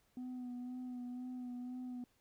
sine tone with vibrato, 249 Hz, B3, 14 cents sharp, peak -39 dBFS, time 0.17-2.04 s, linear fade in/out 2 ms, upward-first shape sine, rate 2 Hz, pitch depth 26 cents each way, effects tanh soft clip ceiling -41 dBFS + pink hiss -75 dBFS RMS until 2.2 s

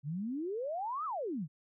sine exponential two-way sweep, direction up then down, 134.8 to 1328 to 134.8 Hz, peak -34 dBFS, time 0.03-1.48 s, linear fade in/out 50 ms, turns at 1.05 s, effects none

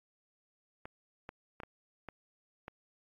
clicks, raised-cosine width 0.5 ms, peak -28 dBFS, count 6, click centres 0.855 / 1.291 / 1.602 / 1.634 / 2.087 / 2.681 s, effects AAC 32 kbps

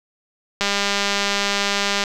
click train, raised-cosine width 0.2 ms, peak -3 dBFS, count 288, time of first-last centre 0.61-2.038 s, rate 201 Hz, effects none

